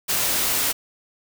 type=noise; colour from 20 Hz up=white; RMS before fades=-22 dBFS; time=0.08-0.73 s; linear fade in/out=20 ms; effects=none